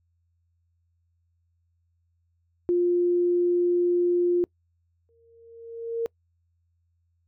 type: tone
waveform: sine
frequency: 351.7 Hz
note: F4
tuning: 12 cents sharp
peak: -19 dBFS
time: 2.69-4.44 s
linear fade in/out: 0 ms
type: tone with exponential growth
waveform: sine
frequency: 461.2 Hz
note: A#4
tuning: 19 cents flat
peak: -22 dBFS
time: 5.09-6.06 s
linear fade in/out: 0 ms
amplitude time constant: 210 ms
effects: noise-tail reverb RT60 0.1 s tail -26 dB re dry + added 85 Hz sine -67 dBFS peak until 7.27 s

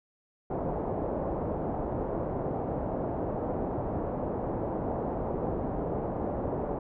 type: low-pass noise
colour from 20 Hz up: white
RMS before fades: -32 dBFS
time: 0.5-6.79 s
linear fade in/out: 5 ms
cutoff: 720 Hz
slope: 24 dB/octave
effects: none

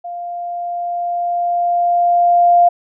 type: tone with level ramp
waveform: sine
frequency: 698.5 Hz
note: F5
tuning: in tune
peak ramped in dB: -24 to -6 dBFS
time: 0.04-2.69 s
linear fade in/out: 10 ms
effects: none

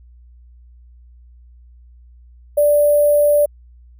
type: tone with sample-and-hold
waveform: sine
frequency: 587.3 Hz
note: D5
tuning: in tune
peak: -10 dBFS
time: 2.57-3.46 s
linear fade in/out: 10 ms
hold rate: 11025 Hz
effects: added 60 Hz sine -42 dBFS peak until 3.99 s

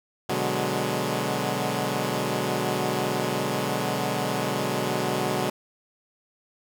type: chord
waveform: 10% pulse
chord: G# half-diminished seventh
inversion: first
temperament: equal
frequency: 123.47 / 146.83 / 185 / 207.7 Hz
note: B2 / D3 / F#3 / G#3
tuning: 0 / 0 / 0 / 0 cents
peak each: -22 dBFS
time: 0.29-5.5 s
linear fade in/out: 5 ms
effects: none

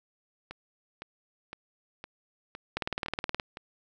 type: two click trains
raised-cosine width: 0.3 ms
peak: -14 / -24 dBFS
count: 13 / 7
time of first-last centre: 2.77-3.398 / 0.51-3.571 s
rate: 19.1 / 1.96 Hz
effects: none

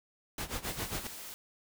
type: noise with tremolo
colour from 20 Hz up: pink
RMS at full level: -35 dBFS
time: 0.38-1.07 s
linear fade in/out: 2 ms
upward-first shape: sine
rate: 7.4 Hz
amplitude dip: 85%
type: noise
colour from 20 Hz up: white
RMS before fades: -45 dBFS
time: 0.64-1.34 s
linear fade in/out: 0 ms
effects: none

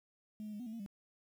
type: tone with pitch steps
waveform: sine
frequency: 213.5 / 212.1 / 206.7 / 246.7 / 219.7 / 230.2 / 199.7 Hz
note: G#3 / G#3 / G#3 / B3 / A3 / A#3 / G3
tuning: +48 / +37 / -8 / -2 / -2 / -22 / +32 cents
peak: -40 dBFS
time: 0.4-0.862 s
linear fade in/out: 0 ms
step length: 66 ms
effects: tanh soft clip ceiling -38 dBFS + 11-bit

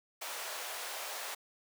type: high-pass noise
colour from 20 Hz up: pink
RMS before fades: -41 dBFS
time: 0.21-1.35 s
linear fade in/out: 10 ms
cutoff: 560 Hz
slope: 24 dB/octave
effects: none

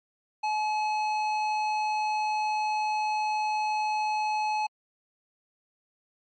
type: tone with hard clipping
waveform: sine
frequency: 854 Hz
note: G#5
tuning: 48 cents sharp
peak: -27 dBFS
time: 0.43-4.67 s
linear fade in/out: 10 ms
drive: 15 dB
effects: low-pass 5000 Hz 12 dB/octave + MP3 48 kbps

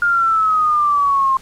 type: exponential sweep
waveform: sine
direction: down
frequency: 1418 to 1057 Hz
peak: -12 dBFS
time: 0.02-1.37 s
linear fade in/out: 2 ms
effects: pink hiss -43 dBFS RMS until 1.41 s + low-pass 11000 Hz 12 dB/octave

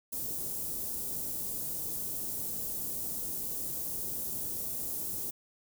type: band-stop noise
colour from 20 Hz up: white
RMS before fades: -36 dBFS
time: 0.12-5.31 s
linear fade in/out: 10 ms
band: 420 to 10000 Hz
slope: 12 dB/octave
effects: none

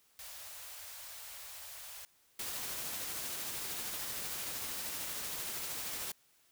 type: band-stop noise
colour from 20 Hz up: white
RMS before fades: -48 dBFS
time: 0.19-2.05 s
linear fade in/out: 0 ms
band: 100 to 530 Hz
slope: 48 dB/octave
type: noise with tremolo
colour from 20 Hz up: white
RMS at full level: -39 dBFS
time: 2.39-6.12 s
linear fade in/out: 5 ms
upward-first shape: triangle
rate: 13 Hz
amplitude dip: 25%
effects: white hiss -69 dBFS RMS until 6.51 s

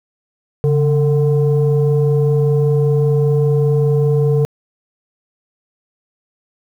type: tone pair together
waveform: sine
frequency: 141.4 / 449.3 Hz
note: C#3 / A4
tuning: +35 / +36 cents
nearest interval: octave + minor sixth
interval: 2001 cents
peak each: -11 / -14 dBFS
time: 0.64-4.45 s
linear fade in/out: 0 ms
effects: tanh soft clip ceiling -7 dBFS + 8-bit

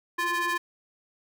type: ring-modulated tone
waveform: square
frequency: 349.2 Hz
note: F4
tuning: in tune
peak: -23 dBFS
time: 0.18-0.58 s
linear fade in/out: 10 ms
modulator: 1390 Hz
effects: none

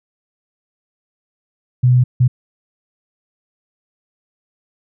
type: tone bursts at uneven times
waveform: sine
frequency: 125.1 Hz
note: B2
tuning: 23 cents sharp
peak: -8 dBFS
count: 2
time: 1.83-2.04 / 2.2-2.28 s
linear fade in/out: 10 ms
effects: none

